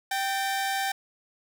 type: tone pair together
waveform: sawtooth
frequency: 780 / 1803.4 Hz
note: G5 / A6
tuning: -9 / +42 cents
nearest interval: octave + minor third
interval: 1451 cents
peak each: -23 / -30 dBFS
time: 0.11-0.92 s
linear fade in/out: 5 ms
effects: none